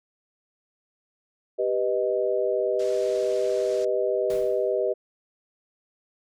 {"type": "chord", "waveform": "sine", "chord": "G augmented", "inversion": "none", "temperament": "equal", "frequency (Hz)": [392, 493.9, 622.3], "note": ["G4", "B4", "D#5"], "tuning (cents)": [0, 0, 0], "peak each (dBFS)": -26, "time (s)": [1.58, 4.94], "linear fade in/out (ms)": 20}
{"type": "low-pass noise", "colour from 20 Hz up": "white", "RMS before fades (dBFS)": -46, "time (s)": [2.79, 3.85], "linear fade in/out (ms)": 5, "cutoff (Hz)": 7400, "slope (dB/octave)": 24}
{"type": "noise with exponential decay", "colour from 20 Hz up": "pink", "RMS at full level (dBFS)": -39, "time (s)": [4.3, 4.81], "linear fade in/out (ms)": 0, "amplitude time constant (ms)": 110}
{"effects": []}